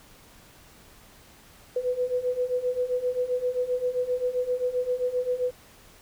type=beating tone pair; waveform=sine; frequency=493.9 / 501.5 Hz; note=B4 / B4; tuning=0 / +26 cents; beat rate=7.6 Hz; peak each=-29 / -26 dBFS; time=1.76-5.51 s; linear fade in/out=5 ms; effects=pink hiss -53 dBFS RMS until 6.01 s